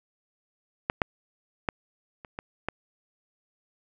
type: clicks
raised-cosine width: 0.5 ms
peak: -9 / -7 / -10 / -27 / -19 / -13 dBFS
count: 6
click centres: 0.899 / 1.018 / 1.688 / 2.248 / 2.389 / 2.686 s
effects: none